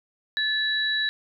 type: tone pair together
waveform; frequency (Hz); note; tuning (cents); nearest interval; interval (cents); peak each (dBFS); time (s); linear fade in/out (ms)
sine; 1733 / 3914; A6 / B7; -27 / -16; octave + major second; 1411; -25; 0.37-1.09; 0
effects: none